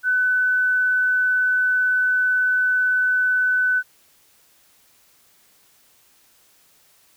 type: tone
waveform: sine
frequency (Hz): 1503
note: F#6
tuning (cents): +27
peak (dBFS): -16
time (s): 0.03-3.83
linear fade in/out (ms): 50
effects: white hiss -57 dBFS RMS until 7.16 s